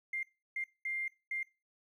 triangle tone bursts at uneven times, 2100 Hz, C7, 6 cents sharp, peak -30 dBFS, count 4, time 0.13-0.23 / 0.56-0.64 / 0.85-1.08 / 1.31-1.43 s, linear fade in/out 5 ms, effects noise-tail reverb RT60 0.3 s tail -25 dB re dry + tanh soft clip ceiling -32 dBFS

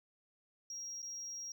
sine tone with dropouts, 5630 Hz, F8, 13 cents sharp, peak -40 dBFS, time 0.7-1.52 s, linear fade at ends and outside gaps 2 ms, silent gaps 1.02-1.027 s, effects tanh soft clip ceiling -39 dBFS

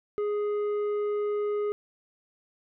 sine tone with tanh clipping, 415.3 Hz, G#4, in tune, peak -27 dBFS, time 0.18-1.72 s, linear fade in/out 0 ms, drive 7 dB, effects none

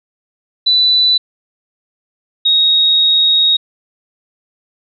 sine tone pair in turn, 3980 / 3764 Hz, B7 / A#7, +13 / +16 cents, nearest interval minor second, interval 97 cents, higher first, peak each -8 dBFS, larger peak neither, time 0.66-1.18 / 2.45-3.57 s, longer second, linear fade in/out 10 ms, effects none

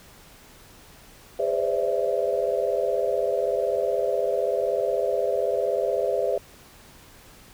sine tone cluster, 406.9 / 506 / 526 / 587 / 663 Hz, G#4 / B4 / C5 / D5 / E5, -35 / +42 / +9 / -1 / +10 cents, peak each -28 dBFS, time 1.39-6.38 s, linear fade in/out 5 ms, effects pink hiss -50 dBFS RMS until 7.53 s

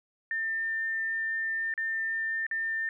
sine tone with dropouts, 1799 Hz, A6, 38 cents sharp, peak -28 dBFS, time 0.31-2.89 s, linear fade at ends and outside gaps 1 ms, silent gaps 1.739-1.777 / 2.466-2.512 s, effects none

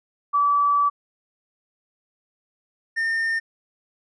sine / triangle tone pair in turn, 1152 / 1815.5 Hz, D6 / A#6, -34 / -46 cents, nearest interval minor sixth, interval 788 cents, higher second, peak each -16 / -19 dBFS, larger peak first, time 0.33-0.9 / 2.96-3.4 s, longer first, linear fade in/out 20 ms, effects resampled to 22050 Hz

